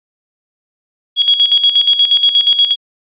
sine tone with tremolo, 3322 Hz, G#7, in tune, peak -5 dBFS, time 1.16-2.76 s, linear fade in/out 50 ms, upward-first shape square, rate 8.4 Hz, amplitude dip 65%, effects resampled to 8000 Hz

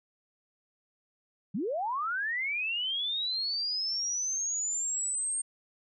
sine linear sweep, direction up, 159.1 to 8660 Hz, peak -29 dBFS, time 1.54-5.42 s, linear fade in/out 10 ms, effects none

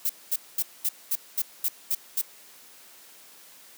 violet noise bursts, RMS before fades -25 dBFS, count 9, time 0.05-2.215 s, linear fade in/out 5 ms, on 45 ms, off 220 ms, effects white hiss -51 dBFS RMS until 3.77 s + high-pass 200 Hz 12 dB/octave

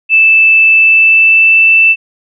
sine tone with pitch glide, 2637 to 2654 Hz, E7 to E7, 0 to +11 cents, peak -3 dBFS, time 0.09-1.96 s, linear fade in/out 50 ms, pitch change +11 cents, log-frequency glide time 0.72-1.71 s, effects none

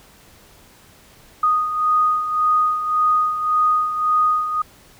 sine beating tone pair, 1240 / 1241.8 Hz, D#6 / D#6, -6 / -4 cents, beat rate 1.8 Hz, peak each -16 / -23 dBFS, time 1.43-4.62 s, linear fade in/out 5 ms, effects pink hiss -49 dBFS RMS until 4.99 s

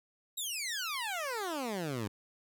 15% pulse exponential sweep, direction down, 3886 to 97.5 Hz, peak -28 dBFS, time 0.37-2.08 s, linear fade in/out 10 ms, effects none

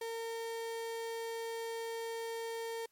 35% pulse tone, 457.1 Hz, A#4, 34 cents flat, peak -36 dBFS, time 0.01-2.86 s, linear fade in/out 5 ms, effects white hiss -75 dBFS RMS until 2.91 s + MP3 64 kbps

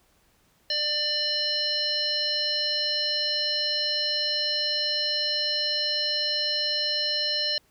harmonic tone, 594 Hz, D5, 20 cents sharp, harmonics 1 / 3 / 5 / 7 / 9, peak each -35 / -36 / -31 / -26 / -31 dBFS, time 0.7-7.58 s, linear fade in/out 2 ms, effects pink hiss -64 dBFS RMS until 7.7 s

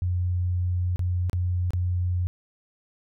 sine tone with dropouts, 89.5 Hz, F2, 43 cents sharp, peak -22 dBFS, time 0.02-2.27 s, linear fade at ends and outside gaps 0 ms, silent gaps 0.96-0.993 / 1.297-1.331 / 1.706-1.734 s, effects none

